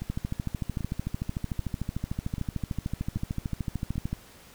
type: two click trains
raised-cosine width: 5 ms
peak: -21 / -17 dBFS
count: 6 / 55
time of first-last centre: 0.02-3.957 / 0.1-4.13 s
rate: 1.27 / 13.4 Hz
effects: pink hiss -52 dBFS RMS until 4.54 s